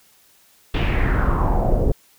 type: noise with low-pass filter sweep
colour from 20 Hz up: brown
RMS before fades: -18 dBFS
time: 0.74-1.92 s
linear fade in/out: 5 ms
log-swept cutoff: 3200 to 460 Hz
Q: 3.7
effects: white hiss -55 dBFS RMS until 2.18 s